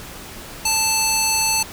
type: tone with band-pass filter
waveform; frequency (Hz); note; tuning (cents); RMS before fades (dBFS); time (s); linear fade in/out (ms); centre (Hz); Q
square; 880; A5; 0; -19; 0.65-1.63; 5; 7400; 0.99
effects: pink hiss -36 dBFS RMS until 1.72 s